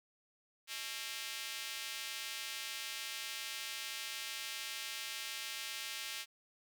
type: tone with high-pass filter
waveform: square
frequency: 123.47 Hz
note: B2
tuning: in tune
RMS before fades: -43 dBFS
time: 0.67-6.26 s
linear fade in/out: 50 ms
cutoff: 2700 Hz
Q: 1.2
effects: none